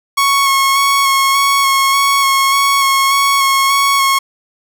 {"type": "tone with vibrato", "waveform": "sawtooth", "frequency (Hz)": 1100, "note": "C#6", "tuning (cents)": -14, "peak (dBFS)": -6, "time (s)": [0.17, 4.19], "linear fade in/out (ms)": 10, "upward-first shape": "square", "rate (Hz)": 1.7, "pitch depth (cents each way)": 15, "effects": []}